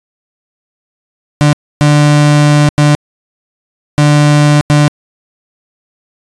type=tone bursts at uneven times; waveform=35% pulse; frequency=147.7 Hz; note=D3; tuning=10 cents sharp; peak=-3 dBFS; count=5; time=1.41-1.53 / 1.81-2.69 / 2.78-2.95 / 3.98-4.61 / 4.7-4.88 s; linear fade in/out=0 ms; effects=resampled to 22050 Hz